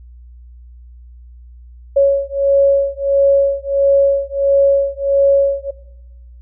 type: beating tone pair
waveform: sine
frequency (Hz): 554.4 / 555.9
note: C#5 / C#5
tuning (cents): 0 / +5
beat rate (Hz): 1.5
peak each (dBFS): -13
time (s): 1.96-5.71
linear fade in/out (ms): 10
effects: noise-tail reverb RT60 0.9 s tail -17 dB re dry + added 60 Hz sine -36 dBFS peak until 6.41 s